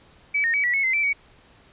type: tone with pitch steps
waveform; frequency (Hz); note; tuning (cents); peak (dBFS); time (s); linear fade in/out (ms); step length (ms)
sine; 2291 / 1844 / 2277 / 1945 / 2196 / 2066 / 2329 / 2255; D7 / A#6 / C#7 / B6 / C#7 / C7 / D7 / C#7; -44 / -19 / +46 / -27 / -17 / -22 / -15 / +29; -19; 0.34-1.132; 10; 99
effects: pink hiss -54 dBFS RMS until 1.72 s + resampled to 8000 Hz